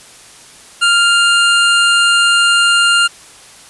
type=tone pair together; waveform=square; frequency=1395.8 / 2807 Hz; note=F6 / F7; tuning=-1 / +8 cents; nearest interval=octave; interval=1209 cents; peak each=-11 / -13 dBFS; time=0.81-3.08 s; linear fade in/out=20 ms; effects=white hiss -39 dBFS RMS until 3.69 s + resampled to 24000 Hz